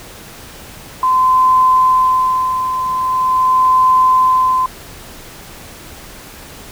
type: tone with tremolo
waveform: sine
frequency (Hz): 1028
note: C6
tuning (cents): -31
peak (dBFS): -7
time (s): 1.03-4.66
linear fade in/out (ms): 2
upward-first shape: sine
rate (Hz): 0.43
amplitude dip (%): 60
effects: pink hiss -35 dBFS RMS until 6.71 s